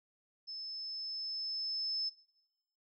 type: tone with level ramp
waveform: sine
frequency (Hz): 5240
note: E8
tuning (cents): -11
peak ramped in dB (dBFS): -41 to -32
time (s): 0.47-2.1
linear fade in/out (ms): 20
effects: noise-tail reverb RT60 0.9 s tail -18 dB re dry